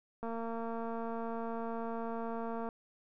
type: click train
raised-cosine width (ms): 1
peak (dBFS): -27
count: 564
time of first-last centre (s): 0.23-2.689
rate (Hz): 229
effects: none